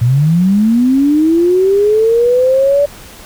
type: linear sweep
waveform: sine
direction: up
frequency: 113.4 to 580 Hz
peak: -7 dBFS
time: 0.01-2.86 s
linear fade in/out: 10 ms
effects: pink hiss -35 dBFS RMS until 3.25 s